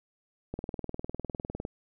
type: click train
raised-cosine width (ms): 2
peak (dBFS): -21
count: 23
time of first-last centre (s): 0.54-1.651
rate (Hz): 19.8
effects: none